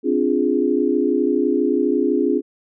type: chord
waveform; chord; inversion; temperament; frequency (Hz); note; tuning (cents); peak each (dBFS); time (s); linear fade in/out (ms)
sine; D half-diminished seventh; third; equal; 261.6 / 293.7 / 349.2 / 415.3; C4 / D4 / F4 / Ab4; 0 / 0 / 0 / 0; -21; 0.03-2.42; 50
effects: none